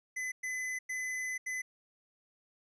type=tone bursts at uneven times; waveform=square; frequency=2018 Hz; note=B6; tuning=37 cents sharp; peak=-35 dBFS; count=4; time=0.16-0.32 / 0.43-0.79 / 0.89-1.38 / 1.46-1.62 s; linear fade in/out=10 ms; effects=resampled to 22050 Hz